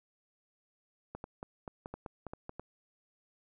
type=clicks; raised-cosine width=1 ms; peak=-27 dBFS; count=11; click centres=1.15 / 1.241 / 1.429 / 1.678 / 1.859 / 1.94 / 2.062 / 2.267 / 2.335 / 2.494 / 2.596 s; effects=none